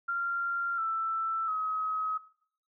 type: tone with pitch steps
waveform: sine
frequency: 1385 / 1327.8 / 1273 Hz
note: F6 / E6 / D#6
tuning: -15 / +12 / +39 cents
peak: -28 dBFS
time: 0.08-2.18 s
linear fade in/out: 10 ms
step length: 700 ms
effects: noise-tail reverb RT60 0.6 s tail -17 dB re dry